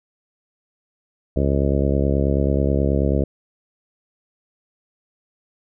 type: harmonic tone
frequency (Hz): 69.3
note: C#2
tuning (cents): 0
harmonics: 1 / 2 / 3 / 4 / 5 / 6 / 7 / 8 / 9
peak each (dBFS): -20 / -23 / -25 / -26 / -27 / -28 / -28 / -29 / -30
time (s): 1.36-3.24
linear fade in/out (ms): 5
effects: none